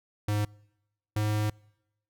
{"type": "tone pair in turn", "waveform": "square", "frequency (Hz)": [104.5, 106.08], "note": ["G#2", "G#2"], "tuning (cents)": [11, 37], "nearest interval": "unison", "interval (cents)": 26, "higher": "second", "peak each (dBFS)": -26, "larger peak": "neither", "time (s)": [[0.28, 0.45], [1.16, 1.5]], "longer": "second", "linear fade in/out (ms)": 5, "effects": ["noise-tail reverb RT60 0.9 s tail -26 dB re dry"]}